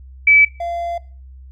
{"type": "tone pair in turn", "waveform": ["sine", "triangle"], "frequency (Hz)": [2300, 687], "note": ["D7", "F5"], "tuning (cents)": [-37, -29], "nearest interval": "octave + major sixth", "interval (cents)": 2092, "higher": "first", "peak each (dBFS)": [-7, -19], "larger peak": "first", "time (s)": [[0.27, 0.45], [0.6, 0.98]], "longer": "second", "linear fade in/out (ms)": 5, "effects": ["noise-tail reverb RT60 0.4 s tail -20 dB re dry", "added 65 Hz sine -36 dBFS peak until 1.51 s"]}